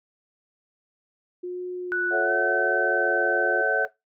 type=tone with vibrato; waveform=sine; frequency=357.4 Hz; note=F4; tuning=40 cents sharp; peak=-29 dBFS; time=1.43-3.62 s; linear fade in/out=10 ms; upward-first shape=sine; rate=0.97 Hz; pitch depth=21 cents each way
type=tone with pitch glide; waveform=sine; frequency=1480 to 1528.7 Hz; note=F#6 to G6; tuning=0 to -44 cents; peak=-23 dBFS; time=1.92-3.85 s; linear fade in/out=0 ms; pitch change=+56 cents; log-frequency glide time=2.23-2.32 s
type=chord; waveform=sine; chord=F# minor seventh; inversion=first; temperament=equal; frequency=440 / 554.4 / 659.3 / 740 Hz; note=A4 / C#5 / E5 / F#5; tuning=0 / 0 / 0 / 0 cents; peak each=-28 dBFS; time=2.1-3.88 s; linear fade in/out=50 ms
effects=noise-tail reverb RT60 0.2 s tail -20 dB re dry